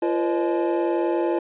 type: tone cluster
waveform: triangle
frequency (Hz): 343.1 / 483.5 / 534 / 612 / 859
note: F4 / B4 / C5 / D#5 / A5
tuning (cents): -31 / -37 / +35 / -29 / -42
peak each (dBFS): -20 / -27 / -28 / -27 / -28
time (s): 0.02-1.39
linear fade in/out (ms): 5
effects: resampled to 8000 Hz